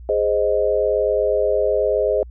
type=chord; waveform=sine; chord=Ab major; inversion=none; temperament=equal; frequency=415.3 / 523.3 / 622.3 Hz; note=Ab4 / C5 / Eb5; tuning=0 / 0 / 0 cents; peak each=-20 dBFS; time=0.09-2.23 s; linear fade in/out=2 ms; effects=added 60 Hz sine -35 dBFS peak until 2.3 s